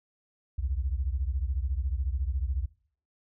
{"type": "beating tone pair", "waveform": "sine", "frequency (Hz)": [61.74, 75.74], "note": ["B1", "D#2"], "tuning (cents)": [0, -46], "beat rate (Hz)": 14, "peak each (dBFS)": [-28, -30], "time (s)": [0.58, 2.66], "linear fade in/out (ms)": 10, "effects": ["noise-tail reverb RT60 0.5 s tail -22 dB re dry", "tanh soft clip ceiling -20 dBFS"]}